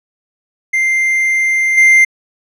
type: tone with level steps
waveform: triangle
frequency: 2093 Hz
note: C7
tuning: in tune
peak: -9 / -3 dBFS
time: 0.73-2.05 s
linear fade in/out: 10 ms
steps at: 1.77 s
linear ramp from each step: 10 ms
effects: resampled to 32000 Hz